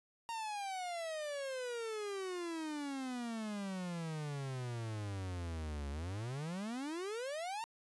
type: exponential two-way sweep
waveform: 45% pulse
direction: down then up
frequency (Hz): 932.3 to 69.3 to 932.3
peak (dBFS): -39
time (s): 0.29-7.64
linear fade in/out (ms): 0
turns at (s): 5.9
effects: resampled to 24000 Hz